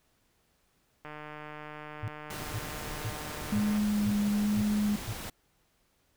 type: click train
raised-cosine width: 0.5 ms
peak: -28 dBFS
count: 413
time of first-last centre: 1.05-3.778 s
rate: 151 Hz
type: tone bursts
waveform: sine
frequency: 109.2 Hz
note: A2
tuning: 13 cents flat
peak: -31 dBFS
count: 7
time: 2.03-5.126 s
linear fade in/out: 0 ms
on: 48 ms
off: 460 ms
type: noise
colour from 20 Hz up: pink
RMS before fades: -40 dBFS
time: 2.3-5.3 s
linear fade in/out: 5 ms
type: tone with vibrato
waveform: sine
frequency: 207.7 Hz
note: G#3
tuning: in tune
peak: -25 dBFS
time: 3.52-4.96 s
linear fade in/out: 5 ms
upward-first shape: sine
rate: 1.1 Hz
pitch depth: 16 cents each way
effects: pink hiss -71 dBFS RMS until 6.16 s